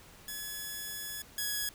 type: tone pair in turn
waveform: 5% pulse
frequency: 1700 / 1673.7 Hz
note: G#6 / G#6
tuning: +40 / +13 cents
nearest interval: unison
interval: 27 cents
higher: first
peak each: -27 / -21 dBFS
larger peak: second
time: 0.28-1.22 / 1.38-1.69 s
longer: first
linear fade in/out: 2 ms
effects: pink hiss -55 dBFS RMS until 1.74 s